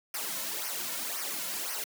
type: noise with flanger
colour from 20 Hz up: white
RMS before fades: -35 dBFS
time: 0.14-1.84 s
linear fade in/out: 2 ms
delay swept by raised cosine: 0.26 to 2.56 ms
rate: 1.9 Hz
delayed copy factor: -0.75
effects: high-pass 200 Hz 12 dB/octave